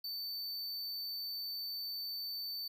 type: tone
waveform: square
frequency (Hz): 4546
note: C#8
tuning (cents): +43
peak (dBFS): -39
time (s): 0.04-2.68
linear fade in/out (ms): 5
effects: none